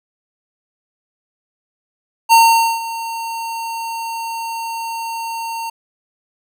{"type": "tone with ADSR envelope", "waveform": "square", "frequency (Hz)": 914, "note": "A#5", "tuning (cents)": -34, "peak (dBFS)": -6, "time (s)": [2.29, 5.7], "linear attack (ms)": 36, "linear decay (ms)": 470, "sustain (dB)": -17, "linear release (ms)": 8, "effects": []}